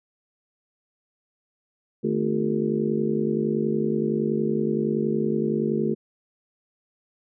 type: harmonic tone with a mistuned harmonic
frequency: 50.7 Hz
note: G#1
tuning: 41 cents flat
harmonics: 3 / 4 / 5 / 6 / 7 / 8 / 9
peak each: -31 / -25 / -38 / -38 / -27 / -28 / -32 dBFS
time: 2.03-5.95 s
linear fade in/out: 20 ms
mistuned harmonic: 4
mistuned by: +140 cents
effects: none